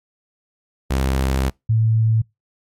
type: tone pair in turn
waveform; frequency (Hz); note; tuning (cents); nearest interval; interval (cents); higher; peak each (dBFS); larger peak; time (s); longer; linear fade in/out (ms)
sawtooth / sine; 66.3 / 111.5; C2 / A2; +23 / +23; major sixth; 900; second; -13; neither; 0.9-1.5 / 1.69-2.22; first; 10
effects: noise-tail reverb RT60 0.2 s tail -25 dB re dry + MP3 64 kbps